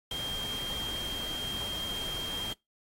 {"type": "tone in noise", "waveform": "sine", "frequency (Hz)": 3200, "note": "G7", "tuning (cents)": 35, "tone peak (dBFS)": -33, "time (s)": [0.11, 2.53], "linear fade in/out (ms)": 2, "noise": "pink", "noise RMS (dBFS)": -41, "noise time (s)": [0.11, 2.53], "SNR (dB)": 5, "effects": ["noise-tail reverb RT60 0.2 s tail -24 dB re dry", "AAC 48 kbps"]}